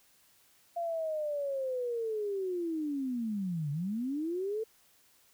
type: linear two-way sweep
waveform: sine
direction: down then up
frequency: 692 to 139.5 to 451.6 Hz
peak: -31 dBFS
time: 0.76-4.64 s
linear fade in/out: 10 ms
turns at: 3.71 s
effects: white hiss -65 dBFS RMS until 5.33 s

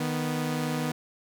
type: tone pair together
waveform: sawtooth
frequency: 154.83 / 246 Hz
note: D#3 / B3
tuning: -8 / -7 cents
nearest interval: minor sixth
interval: 801 cents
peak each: -26 dBFS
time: 0-0.92 s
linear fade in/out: 5 ms
effects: none

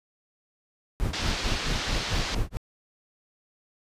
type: noise with tremolo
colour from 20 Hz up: brown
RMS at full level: -25 dBFS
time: 1-2.57 s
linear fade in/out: 0 ms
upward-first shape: sine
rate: 4.5 Hz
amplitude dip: 100%
type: low-pass noise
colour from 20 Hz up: white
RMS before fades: -32 dBFS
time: 1.13-2.35 s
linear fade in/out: 5 ms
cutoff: 5200 Hz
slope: 24 dB/octave
effects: resampled to 32000 Hz

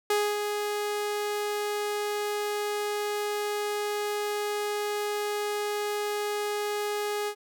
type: tone with ADSR envelope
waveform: sawtooth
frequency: 415.3 Hz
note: G#4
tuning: in tune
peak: -18 dBFS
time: 0.1-7.35 s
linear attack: 4 ms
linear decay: 260 ms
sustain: -6 dB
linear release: 71 ms
effects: none

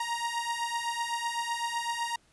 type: beating tone pair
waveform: sawtooth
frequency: 933 / 940.9 Hz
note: A#5 / A#5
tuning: +1 / +16 cents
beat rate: 7.9 Hz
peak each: -30 / -29 dBFS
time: 0-2.16 s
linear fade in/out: 5 ms
effects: pink hiss -65 dBFS RMS until 2.32 s + resampled to 24000 Hz

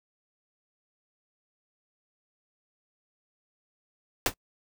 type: noise with exponential decay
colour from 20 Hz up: pink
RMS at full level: -19 dBFS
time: 4.26-4.34 s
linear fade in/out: 2 ms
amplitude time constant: 17 ms
effects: noise-tail reverb RT60 0.1 s tail -25 dB re dry

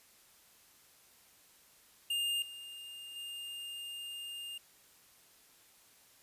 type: tone with level steps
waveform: square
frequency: 2814 Hz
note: F7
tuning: 12 cents sharp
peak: -32 / -46 / -42 dBFS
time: 2.1-4.58 s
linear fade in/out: 5 ms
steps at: 2.42 / 3.16 s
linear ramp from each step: 2 ms
effects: white hiss -63 dBFS RMS until 6.22 s + resampled to 32000 Hz

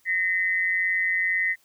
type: tone pair together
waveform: sine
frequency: 1850.9 / 2033 Hz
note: A#6 / B6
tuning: -13 / +50 cents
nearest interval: major second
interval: 163 cents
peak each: -24 dBFS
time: 0.05-1.56 s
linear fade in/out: 50 ms
effects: white hiss -63 dBFS RMS until 1.64 s

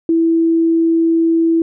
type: tone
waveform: sine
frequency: 329.6 Hz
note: E4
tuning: in tune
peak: -10 dBFS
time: 0.09-1.62 s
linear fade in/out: 2 ms
effects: none

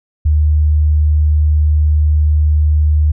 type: tone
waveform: sine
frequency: 75.8 Hz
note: D#2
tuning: 45 cents flat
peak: -8 dBFS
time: 0.25-3.12 s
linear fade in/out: 10 ms
effects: none

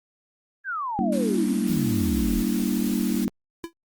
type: exponential sweep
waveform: sine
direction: down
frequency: 1662 to 37.24 Hz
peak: -26 dBFS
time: 0.64-2.44 s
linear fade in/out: 50 ms
type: chord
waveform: sine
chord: E half-diminished seventh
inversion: first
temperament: equal with one note detuned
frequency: 196 / 233.1 / 286.5 / 329.6 Hz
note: G3 / Bb3 / D4 / E4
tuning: 0 / 0 / -43 / 0 cents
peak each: -26 / -25 / -29 / -30 dBFS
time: 0.99-3.28 s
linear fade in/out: 0 ms
type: noise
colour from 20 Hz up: white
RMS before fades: -37 dBFS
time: 1.12-3.25 s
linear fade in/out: 5 ms
type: tone with exponential decay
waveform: square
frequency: 335.5 Hz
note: E4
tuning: 31 cents sharp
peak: -27 dBFS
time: 3.64-3.73 s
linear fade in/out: 0 ms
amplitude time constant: 18 ms
effects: Opus 32 kbps

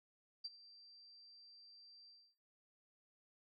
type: tone with ADSR envelope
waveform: sine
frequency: 4699 Hz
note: D8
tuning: in tune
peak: -40 dBFS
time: 0.44-2.35 s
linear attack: 12 ms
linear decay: 34 ms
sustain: -19 dB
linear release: 270 ms
effects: noise-tail reverb RT60 0.8 s tail -25 dB re dry

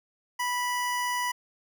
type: tone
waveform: 25% pulse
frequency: 983 Hz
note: B5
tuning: 8 cents flat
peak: -23 dBFS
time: 0.39-1.32 s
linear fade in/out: 10 ms
effects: none

